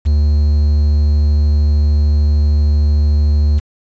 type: tone with quantisation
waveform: triangle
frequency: 73.9 Hz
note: D2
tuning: 11 cents sharp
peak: -7 dBFS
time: 0.05-3.6 s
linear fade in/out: 20 ms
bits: 6
effects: resampled to 16000 Hz